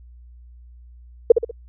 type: tone with echo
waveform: sine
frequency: 466.2 Hz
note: A#4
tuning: in tune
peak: -3 dBFS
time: 1.3-1.32 s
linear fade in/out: 5 ms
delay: 64 ms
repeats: 3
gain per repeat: -8 dB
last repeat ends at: 1.512 s
effects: added 60 Hz sine -42 dBFS peak until 1.68 s